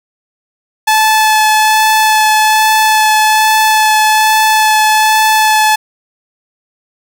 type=tone with vibrato; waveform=sawtooth; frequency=866 Hz; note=A5; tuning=28 cents flat; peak=-3 dBFS; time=0.87-5.76 s; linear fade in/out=10 ms; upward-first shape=sine; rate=1.2 Hz; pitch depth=9 cents each way; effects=none